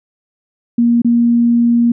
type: tone with dropouts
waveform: sine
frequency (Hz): 236.2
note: A#3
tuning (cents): +23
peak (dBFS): -8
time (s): 0.78-1.92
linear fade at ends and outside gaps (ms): 5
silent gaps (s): 1.019-1.046
effects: none